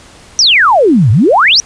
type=exponential two-way sweep; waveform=sine; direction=down then up; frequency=6030 to 98 to 6030 Hz; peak=-4 dBFS; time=0.39-1.6 s; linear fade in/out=0 ms; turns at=1.11 s; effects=pink hiss -38 dBFS RMS until 1.65 s + resampled to 22050 Hz